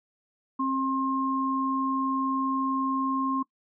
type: tone pair together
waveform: sine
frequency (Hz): 266.9 / 1065.4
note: C4 / C6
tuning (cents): +35 / +31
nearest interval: 2 octaves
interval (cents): 2396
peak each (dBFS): -27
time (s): 0.59-3.43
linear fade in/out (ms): 10
effects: noise-tail reverb RT60 0.1 s tail -22 dB re dry